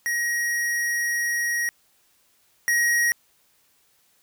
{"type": "tone pair in turn", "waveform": "square", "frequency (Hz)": [1892, 1892], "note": ["A#6", "A#6"], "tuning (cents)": [25, 25], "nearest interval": "unison", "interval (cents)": 0, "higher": "neither", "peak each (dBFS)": [-23, -19], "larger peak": "second", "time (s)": [[0.06, 1.69], [2.68, 3.12]], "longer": "first", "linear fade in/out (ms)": 0, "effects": ["white hiss -63 dBFS RMS until 4.22 s"]}